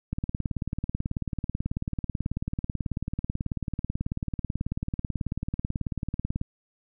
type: click train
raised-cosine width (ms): 5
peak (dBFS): -16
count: 116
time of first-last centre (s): 0.13-6.414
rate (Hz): 18.3
effects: none